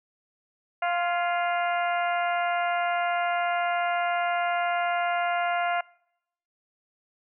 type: harmonic tone with a mistuned harmonic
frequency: 349.2 Hz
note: F4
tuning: in tune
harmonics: 2 / 3 / 4 / 5 / 6 / 7 / 8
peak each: -25 / -34 / -31 / -38 / -35 / -41 / -40 dBFS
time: 0.82-5.81 s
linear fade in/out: 5 ms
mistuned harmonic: 5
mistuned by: -43 cents
effects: noise-tail reverb RT60 0.8 s tail -25 dB re dry